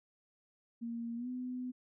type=tone with pitch glide; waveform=sine; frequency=233.1 to 251.3 Hz; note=A#3 to B3; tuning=0 to +30 cents; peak=-37 dBFS; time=0.81-1.72 s; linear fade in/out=20 ms; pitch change=+130 cents; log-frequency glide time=1.16-1.28 s; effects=none

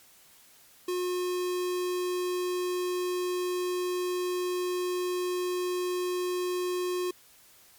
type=tone with notch filter; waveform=square; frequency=360 Hz; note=F#4; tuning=47 cents flat; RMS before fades=-30 dBFS; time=0.88-7.11 s; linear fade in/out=5 ms; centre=1600 Hz; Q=2; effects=white hiss -57 dBFS RMS until 7.78 s + MP3 96 kbps

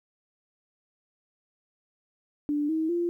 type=tone with pitch steps; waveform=sine; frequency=293.7 / 318.4 / 345.3 Hz; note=D4 / D#4 / F4; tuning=0 / +40 / -20 cents; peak=-24 dBFS; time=2.49-3.09 s; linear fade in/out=0 ms; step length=200 ms; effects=11-bit

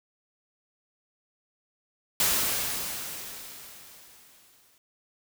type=noise with exponential decay; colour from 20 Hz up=white; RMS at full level=-23 dBFS; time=2.2-4.78 s; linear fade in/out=1 ms; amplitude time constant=560 ms; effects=none

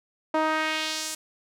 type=tone with band-pass filter sweep; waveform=sawtooth; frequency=313.2 Hz; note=D#4; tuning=11 cents sharp; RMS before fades=-27 dBFS; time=0.34-1.15 s; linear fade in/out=5 ms; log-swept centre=800 to 8700 Hz; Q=1.3; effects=none

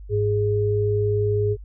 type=tone pair together; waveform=sine; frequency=103.83 / 415.3 Hz; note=G#2 / G#4; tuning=0 / 0 cents; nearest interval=2 octaves; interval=2400 cents; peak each=-21 dBFS; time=0.09-1.57 s; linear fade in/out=50 ms; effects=added 50 Hz sine -36 dBFS peak until 1.64 s

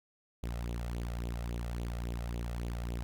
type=tone with flanger; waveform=sawtooth; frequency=58.8 Hz; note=A#1; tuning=16 cents sharp; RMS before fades=-37 dBFS; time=0.43-3.03 s; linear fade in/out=0 ms; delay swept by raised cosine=0.28 to 1.58 ms; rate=3.6 Hz; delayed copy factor=+0.65; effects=none

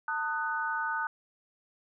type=chord; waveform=sine; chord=D# diminished; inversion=second; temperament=just; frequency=896 / 1244.5 / 1493.4 Hz; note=A5 / D#6 / F#6; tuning=+31 / 0 / +16 cents; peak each=-34 / -35 / -32 dBFS; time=0.08-1.07 s; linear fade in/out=2 ms; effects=none

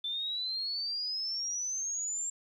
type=exponential sweep; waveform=sine; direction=up; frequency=3520 to 7459 Hz; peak=-32 dBFS; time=0.04-2.3 s; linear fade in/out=5 ms; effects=11-bit

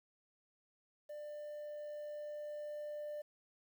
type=tone with level ramp; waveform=triangle; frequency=595 Hz; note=D5; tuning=22 cents sharp; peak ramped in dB=-42 to -38 dBFS; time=1.09-3.22 s; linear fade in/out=10 ms; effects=tanh soft clip ceiling -36 dBFS + 11-bit

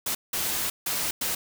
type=noise bursts at uneven times; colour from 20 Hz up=white; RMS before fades=-28 dBFS; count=4; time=0.06-0.15 / 0.33-0.7 / 0.86-1.11 / 1.21-1.35 s; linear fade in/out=5 ms; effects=none

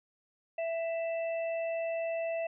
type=harmonic tone; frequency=662 Hz; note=E5; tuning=7 cents sharp; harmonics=1 / 3 / 4; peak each=-31 / -48 / -43 dBFS; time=0.58-2.47 s; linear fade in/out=5 ms; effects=none

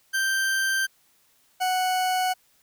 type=tone pair in turn; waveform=40% pulse; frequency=1568 / 740 Hz; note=G6 / F#5; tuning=0 / 0 cents; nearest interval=octave + minor second; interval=1300 cents; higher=first; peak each=-21 dBFS; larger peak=neither; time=0.13-0.87 / 1.6-2.34 s; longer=neither; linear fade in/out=20 ms; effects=white hiss -63 dBFS RMS until 2.62 s

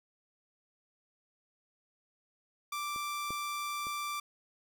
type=tone; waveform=sawtooth; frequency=1174.7 Hz; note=D6; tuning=in tune; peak=-31 dBFS; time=2.72-4.2 s; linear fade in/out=5 ms
type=clicks; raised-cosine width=2 ms; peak=-37 / -29 / -36 dBFS; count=3; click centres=2.961 / 3.306 / 3.869 s
effects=none

